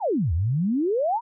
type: exponential two-way sweep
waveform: sine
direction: down then up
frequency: 987.8 to 75.6 to 987.8 Hz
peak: -20 dBFS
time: 0-1.21 s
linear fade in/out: 50 ms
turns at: 0.33 s
effects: none